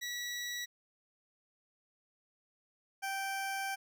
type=tone pair in turn; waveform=20% pulse; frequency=1940 / 780.4 Hz; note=B6 / G5; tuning=-31 / -8 cents; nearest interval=octave + major third; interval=1577 cents; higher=first; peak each=-32 / -30 dBFS; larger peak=second; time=0.01-0.66 / 3.02-3.76 s; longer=second; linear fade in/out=20 ms; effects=none